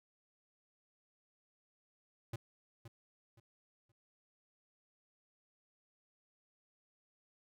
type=tone with echo; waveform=square; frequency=114.6 Hz; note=A#2; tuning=29 cents flat; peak=-39 dBFS; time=2.33-2.36 s; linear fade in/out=5 ms; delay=520 ms; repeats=3; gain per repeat=-11 dB; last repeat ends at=3.92 s; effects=none